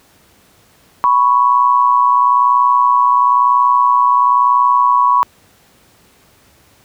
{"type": "tone pair together", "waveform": "sine", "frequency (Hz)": [987.8, 1108.8], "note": ["B5", "C#6"], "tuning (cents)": [0, 0], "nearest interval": "major second", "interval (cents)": 200, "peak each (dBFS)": -11, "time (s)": [1.04, 5.23], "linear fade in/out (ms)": 0, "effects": ["pink hiss -50 dBFS RMS until 6.84 s", "high-pass 60 Hz 12 dB/octave"]}